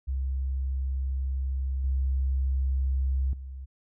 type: tone with level steps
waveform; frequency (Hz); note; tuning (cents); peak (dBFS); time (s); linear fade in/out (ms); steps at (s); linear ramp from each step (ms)
sine; 66.3; C2; +23; -26 / -23 / -36; 0.07-3.66; 20; 1.84 / 3.33; 2
effects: none